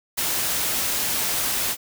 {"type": "noise with ADSR envelope", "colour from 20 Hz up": "white", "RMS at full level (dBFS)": -21, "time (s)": [0.17, 1.77], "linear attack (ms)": 20, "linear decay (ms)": 3, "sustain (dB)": -3, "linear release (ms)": 62, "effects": []}